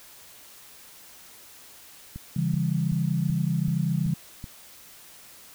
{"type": "click train", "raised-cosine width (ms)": 5, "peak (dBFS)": -24, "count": 7, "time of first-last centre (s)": [2.16, 4.441], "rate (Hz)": 2.63}
{"type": "chord", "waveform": "sine", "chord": "C# diminished", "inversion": "none", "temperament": "just", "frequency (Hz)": [138.59, 166.31, 199.57], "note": ["C#3", "E3", "G3"], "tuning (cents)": [0, 16, 31], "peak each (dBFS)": [-27, -25, -30], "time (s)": [2.36, 4.14], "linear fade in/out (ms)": 5}
{"effects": ["white hiss -49 dBFS RMS until 5.54 s"]}